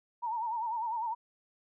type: tone with vibrato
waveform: sine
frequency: 917 Hz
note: A#5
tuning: 29 cents flat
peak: -31 dBFS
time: 0.22-1.15 s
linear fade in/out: 20 ms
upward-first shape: sine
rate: 10 Hz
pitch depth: 95 cents each way
effects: none